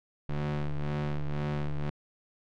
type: ring-modulated tone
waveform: 40% pulse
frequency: 73.9 Hz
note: D2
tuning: 11 cents sharp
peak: -25 dBFS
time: 0.29-1.9 s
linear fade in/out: 5 ms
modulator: 72.9 Hz
effects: low-pass 3000 Hz 12 dB/octave